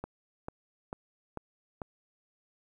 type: click train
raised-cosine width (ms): 1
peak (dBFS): -23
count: 5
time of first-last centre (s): 0.04-1.818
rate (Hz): 2.25
effects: 10-bit